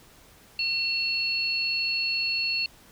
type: tone pair together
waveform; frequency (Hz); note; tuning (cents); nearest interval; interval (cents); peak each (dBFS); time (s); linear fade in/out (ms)
sine; 2717 / 4358; F7 / C#8; -48 / -30; minor sixth; 818; -27; 0.59-2.66; 2
effects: pink hiss -54 dBFS RMS until 2.91 s